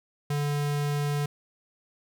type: tone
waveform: square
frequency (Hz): 145.4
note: D3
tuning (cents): -17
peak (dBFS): -26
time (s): 0.3-1.26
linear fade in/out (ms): 5
effects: none